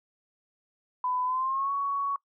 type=tone with pitch glide; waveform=sine; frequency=1002 to 1118.2 Hz; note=B5 to C#6; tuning=+25 to +15 cents; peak=-26 dBFS; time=1.04-2.16 s; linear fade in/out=2 ms; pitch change=+190 cents; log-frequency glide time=1.25-1.72 s; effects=noise-tail reverb RT60 0.1 s tail -23 dB re dry